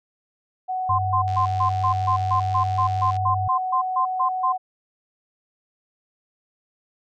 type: tone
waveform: sine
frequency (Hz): 744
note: F#5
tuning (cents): +9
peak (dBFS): -23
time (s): 0.68-4.58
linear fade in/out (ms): 20
type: tone bursts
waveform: sine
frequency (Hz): 1043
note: C6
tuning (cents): -6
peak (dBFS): -18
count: 16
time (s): 0.89-4.526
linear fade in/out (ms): 10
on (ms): 96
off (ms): 140
type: tone with pitch glide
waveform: sine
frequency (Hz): 97.3 to 98.15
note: G2 to G2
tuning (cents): -12 to +3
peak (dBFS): -24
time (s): 0.89-3.48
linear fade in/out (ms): 5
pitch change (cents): +15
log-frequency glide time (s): 2.12-2.86
type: click train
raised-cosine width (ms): 0.2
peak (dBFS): -24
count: 170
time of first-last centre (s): 1.28-3.166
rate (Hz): 89.6
effects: none